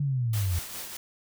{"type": "linear sweep", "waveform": "sine", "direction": "down", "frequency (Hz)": [146.83, 82.2], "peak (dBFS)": -24, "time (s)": [0, 0.59], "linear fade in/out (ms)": 5}
{"type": "noise with tremolo", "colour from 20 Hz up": "white", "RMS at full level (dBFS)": -36, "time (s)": [0.33, 0.97], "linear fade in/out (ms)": 5, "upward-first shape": "triangle", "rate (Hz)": 4.9, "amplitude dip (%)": 50}
{"effects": []}